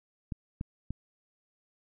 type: clicks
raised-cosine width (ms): 5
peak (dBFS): -22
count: 3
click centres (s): 0.322 / 0.611 / 0.906
effects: none

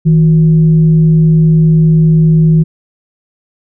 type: tone with frequency modulation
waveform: sine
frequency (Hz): 160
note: D#3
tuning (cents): +49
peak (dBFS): -4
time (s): 0.05-2.64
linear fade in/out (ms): 20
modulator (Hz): 205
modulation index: 0.23
effects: none

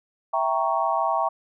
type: chord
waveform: sine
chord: E diminished seventh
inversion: none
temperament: equal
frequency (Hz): 659.3 / 784 / 932.3 / 1108.7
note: E5 / G5 / Bb5 / Db6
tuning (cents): 0 / 0 / 0 / 0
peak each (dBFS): -26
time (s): 0.33-1.29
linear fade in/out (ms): 10
effects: none

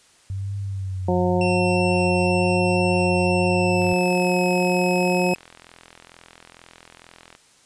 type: tone with vibrato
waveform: sine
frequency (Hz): 96.1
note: G2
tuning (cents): -34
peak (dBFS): -25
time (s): 0.3-3.93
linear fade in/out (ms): 0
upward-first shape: triangle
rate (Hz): 0.95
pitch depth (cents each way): 72
type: harmonic tone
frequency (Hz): 180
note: F#3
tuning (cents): -47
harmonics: 1 / 2 / 3 / 4 / 5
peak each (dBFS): -22 / -23 / -24 / -27 / -29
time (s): 1.08-5.34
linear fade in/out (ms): 5
type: tone with pitch glide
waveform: 40% pulse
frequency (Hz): 2699 to 2564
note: E7 to E7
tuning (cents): +40 to -49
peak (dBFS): -25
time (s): 1.41-5.35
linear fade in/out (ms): 2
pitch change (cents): -89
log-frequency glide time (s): 3.45-4.35
type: click train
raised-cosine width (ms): 0.3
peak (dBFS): -27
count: 150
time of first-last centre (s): 3.82-7.351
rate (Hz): 42.2
effects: white hiss -55 dBFS RMS until 7.65 s + resampled to 22050 Hz

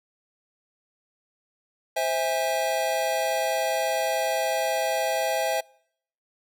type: chord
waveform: square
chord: C augmented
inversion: none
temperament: just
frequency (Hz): 523.3 / 654.1 / 817.6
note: C5 / E5 / G#5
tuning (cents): 0 / -14 / -27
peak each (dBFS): -30 / -27 / -29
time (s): 1.96-5.61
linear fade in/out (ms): 10
effects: noise-tail reverb RT60 0.7 s tail -26 dB re dry

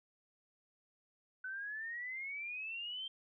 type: exponential sweep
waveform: sine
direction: up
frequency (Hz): 1500 to 3166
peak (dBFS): -40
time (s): 1.44-3.08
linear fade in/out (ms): 5
effects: none

